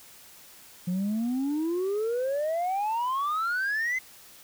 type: exponential sweep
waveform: sine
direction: up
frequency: 174.61 to 2082 Hz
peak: -23 dBFS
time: 0.87-3.99 s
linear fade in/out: 10 ms
effects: tanh soft clip ceiling -24 dBFS + white hiss -51 dBFS RMS until 4.43 s